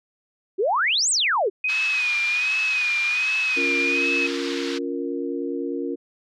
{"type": "exponential two-way sweep", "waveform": "sine", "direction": "up then down", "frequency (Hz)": [349.2, 8550, 349.2], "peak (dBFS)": -18, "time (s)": [0.58, 1.5], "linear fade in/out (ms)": 20, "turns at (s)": 1.1}
{"type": "tone with vibrato", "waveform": "sine", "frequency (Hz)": 2489, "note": "D#7", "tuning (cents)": 0, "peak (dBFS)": -20, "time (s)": [1.64, 4.27], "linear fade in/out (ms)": 5, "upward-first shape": "sine", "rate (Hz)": 1.3, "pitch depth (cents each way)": 72}
{"type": "band-pass noise", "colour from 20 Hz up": "white", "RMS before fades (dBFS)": -33, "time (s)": [1.68, 4.79], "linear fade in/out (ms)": 20, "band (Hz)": [1100, 4700], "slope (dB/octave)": 24}
{"type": "chord", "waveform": "sine", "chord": "Bb minor", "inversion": "first", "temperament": "just", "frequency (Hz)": [279.7, 349.6, 466.2], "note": ["Db4", "F4", "Bb4"], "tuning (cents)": [16, 2, 0], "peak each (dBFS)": [-28, -29, -30], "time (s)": [3.56, 5.96], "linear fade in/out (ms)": 20}
{"effects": []}